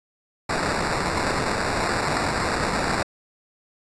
white noise with sample-and-hold, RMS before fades -24 dBFS, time 0.49-3.03 s, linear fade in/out 5 ms, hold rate 3150 Hz, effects resampled to 22050 Hz

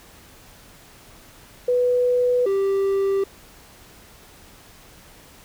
sine / triangle tone pair in turn, 493.9 / 392 Hz, B4 / G4, 0 / 0 cents, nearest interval major third, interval 400 cents, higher first, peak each -16 dBFS, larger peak neither, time 1.68-2.46 / 2.46-3.24 s, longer neither, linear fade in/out 5 ms, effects pink hiss -48 dBFS RMS until 5.44 s

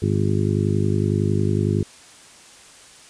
harmonic tone, 50.9 Hz, G#1, 34 cents flat, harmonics 2 / 3 / 4 / 5 / 6 / 7 / 8, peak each -21 / -24 / -25 / -29 / -31 / -26 / -29 dBFS, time 0.02-1.83 s, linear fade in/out 5 ms, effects white hiss -46 dBFS RMS until 3.09 s + resampled to 22050 Hz

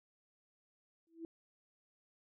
sine tone with exponential growth, 329.6 Hz, E4, in tune, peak -39 dBFS, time 1.07-1.25 s, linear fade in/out 1 ms, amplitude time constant 39 ms, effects none

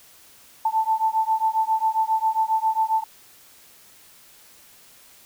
sine beating tone pair, 880 / 887.4 Hz, A5 / A5, 0 / +14 cents, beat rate 7.4 Hz, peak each -22 dBFS, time 0.65-3.04 s, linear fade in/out 5 ms, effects white hiss -51 dBFS RMS until 5.25 s

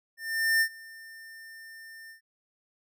square tone with ADSR envelope, 1800 Hz, A6, 39 cents sharp, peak -21 dBFS, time 0.17-2.21 s, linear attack 440 ms, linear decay 74 ms, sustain -24 dB, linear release 110 ms, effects none

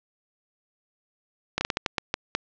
slowing click train, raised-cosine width 0.2 ms, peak -6 dBFS, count 9, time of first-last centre 1.58-2.35 s, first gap 30 ms, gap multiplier 1.32, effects low-pass 5000 Hz 12 dB/octave

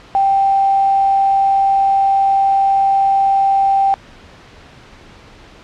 sine tone with quantisation, 784 Hz, G5, in tune, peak -10 dBFS, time 0.15-3.94 s, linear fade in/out 0 ms, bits 5, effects pink hiss -41 dBFS RMS until 5.63 s + low-pass 4000 Hz 12 dB/octave

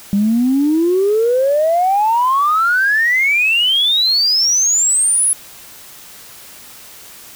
sine exponential sweep, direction up, 196 to 10840 Hz, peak -10 dBFS, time 0.13-5.33 s, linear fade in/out 0 ms, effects tanh soft clip ceiling -6 dBFS + white hiss -38 dBFS RMS until 7.35 s

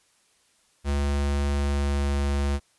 square tone with pitch glide, 71 to 70.55 Hz, C#2 to C#2, +42 to +31 cents, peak -23 dBFS, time 0.84-2.6 s, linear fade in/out 50 ms, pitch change -11 cents, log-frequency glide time 1.51-2.09 s, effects white hiss -64 dBFS RMS until 2.78 s + resampled to 24000 Hz

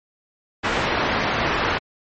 white low-pass noise, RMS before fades -22 dBFS, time 0.63-1.79 s, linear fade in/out 20 ms, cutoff 1800 Hz, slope 12 dB/octave, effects low-pass 8000 Hz 12 dB/octave + MP3 32 kbps

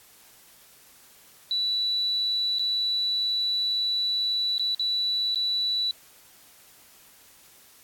sine tone with dropouts, 3951 Hz, B7, in tune, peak -23 dBFS, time 1.51-5.91 s, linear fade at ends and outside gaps 1 ms, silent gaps 2.586-2.594 / 4.581-4.595 / 4.748-4.795 / 5.347-5.357 s, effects white hiss -54 dBFS RMS until 7.83 s + AAC 64 kbps

